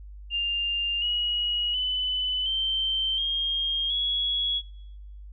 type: tone with pitch steps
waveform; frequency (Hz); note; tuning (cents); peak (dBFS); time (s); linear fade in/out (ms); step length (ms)
sine; 2800 / 2902 / 3008 / 3118 / 3231 / 3349; F7 / F#7 / F#7 / G7 / G#7 / G#7; +4 / -34 / +28 / -10 / -48 / +14; -24; 0.3-4.62; 50; 720
effects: noise-tail reverb RT60 0.8 s tail -21 dB re dry + added 50 Hz sine -40 dBFS peak until 5.32 s